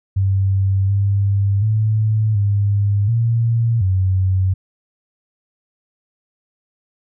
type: tone with pitch steps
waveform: sine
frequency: 96.9 / 99.6 / 108.5 / 101.4 / 115.7 / 94.1 Hz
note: G2 / G2 / A2 / G#2 / A#2 / F#2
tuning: -20 / +28 / -24 / -41 / -13 / +30 cents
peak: -13 dBFS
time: 0.16-4.54 s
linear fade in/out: 10 ms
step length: 730 ms
effects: none